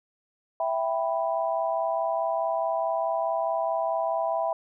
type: chord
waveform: sine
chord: E minor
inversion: none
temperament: equal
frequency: 659.3 / 784 / 987.8 Hz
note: E5 / G5 / B5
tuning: 0 / 0 / 0 cents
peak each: -26 / -30 / -31 dBFS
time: 0.6-4.53 s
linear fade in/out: 2 ms
effects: none